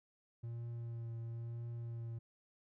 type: tone with vibrato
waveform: triangle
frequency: 116.54 Hz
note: A#2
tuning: in tune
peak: -39 dBFS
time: 0.43-2.19 s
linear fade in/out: 10 ms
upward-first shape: triangle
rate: 1 Hz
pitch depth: 22 cents each way
effects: none